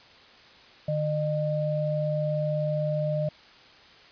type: tone pair together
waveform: sine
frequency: 151.3 / 608.2 Hz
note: D#3 / D#5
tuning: -48 / -40 cents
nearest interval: 2 octaves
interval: 2408 cents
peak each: -27 dBFS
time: 0.88-3.29 s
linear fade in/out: 5 ms
effects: white hiss -52 dBFS RMS until 4.11 s + resampled to 11025 Hz